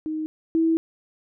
sine tone pair in turn, 312 / 325.9 Hz, D#4 / E4, +5 / -20 cents, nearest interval minor second, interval 75 cents, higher second, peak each -25 / -17 dBFS, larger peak second, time 0.06-0.26 / 0.55-0.77 s, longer second, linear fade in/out 0 ms, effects none

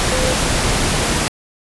sine tone in noise, 513 Hz, C5, 34 cents flat, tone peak -20 dBFS, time 0.12-0.33 s, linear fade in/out 0 ms, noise pink, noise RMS -17 dBFS, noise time 0-1.28 s, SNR -6 dB, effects resampled to 24000 Hz

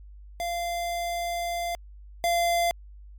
square tone pair in turn, 691 / 688.6 Hz, F5 / F5, -19 / -25 cents, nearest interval unison, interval 6 cents, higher first, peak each -28 / -22 dBFS, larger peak second, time 0.4-1.75 / 2.24-2.71 s, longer first, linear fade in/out 0 ms, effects added 50 Hz sine -43 dBFS peak until 3.18 s + MP3 96 kbps

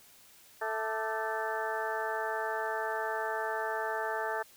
harmonic tone with a mistuned harmonic, 220 Hz, A3, in tune, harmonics 2 / 3 / 4 / 5 / 6 / 7 / 8, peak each -38 / -38 / -36 / -42 / -43 / -40 / -39 dBFS, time 0.61-4.43 s, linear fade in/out 10 ms, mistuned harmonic 5, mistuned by +120 cents, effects white hiss -58 dBFS RMS until 4.56 s

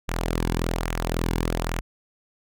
sawtooth tone with flanger, 41.85 Hz, E1, 27 cents sharp, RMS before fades -26 dBFS, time 0.08-1.81 s, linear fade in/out 10 ms, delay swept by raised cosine 0.21 to 1.61 ms, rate 1.2 Hz, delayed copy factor -0.5, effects none

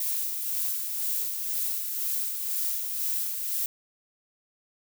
violet noise with tremolo, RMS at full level -28 dBFS, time 0-3.66 s, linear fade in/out 2 ms, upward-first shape sine, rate 2 Hz, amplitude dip 40%, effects none

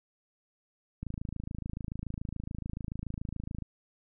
click train, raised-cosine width 5 ms, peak -24 dBFS, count 71, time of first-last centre 1.03-3.623 s, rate 27 Hz, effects none

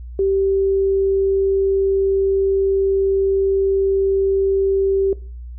sine tone, 389.5 Hz, G4, 11 cents flat, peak -14 dBFS, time 0.19-5.13 s, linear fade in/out 2 ms, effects noise-tail reverb RT60 0.4 s tail -20 dB re dry + added 60 Hz sine -30 dBFS peak until 5.58 s

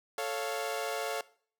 sawtooth chord, A augmented, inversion none, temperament equal, 440 / 554.4 / 698.5 Hz, A4 / C#5 / E#5, 0 / 0 / 0 cents, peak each -33 dBFS, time 0.18-1.21 s, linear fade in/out 2 ms, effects noise-tail reverb RT60 0.5 s tail -20 dB re dry

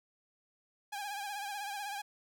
sawtooth tone with vibrato, 812 Hz, G#5, 39 cents flat, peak -34 dBFS, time 0.92-2.02 s, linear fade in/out 10 ms, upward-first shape sine, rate 16 Hz, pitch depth 60 cents each way, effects none

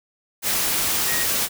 sine tone in noise, 1883 Hz, A#6, 17 cents sharp, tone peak -27 dBFS, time 1.06-1.27 s, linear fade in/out 50 ms, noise white, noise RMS -22 dBFS, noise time 0.42-1.49 s, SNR -8 dB, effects none

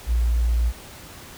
sine tone, 58.3 Hz, A#1, 1 cent sharp, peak -17 dBFS, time 0.06-0.73 s, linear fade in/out 50 ms, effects pink hiss -42 dBFS RMS until 1.37 s

